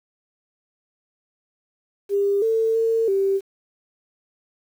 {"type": "tone with pitch steps", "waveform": "sine", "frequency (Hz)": [400.9, 448.2, 452.7, 390.6], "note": ["G4", "A4", "A4", "G4"], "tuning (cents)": [39, 32, 49, -6], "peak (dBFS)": -17, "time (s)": [2.09, 3.41], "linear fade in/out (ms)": 50, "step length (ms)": 330, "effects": ["8-bit"]}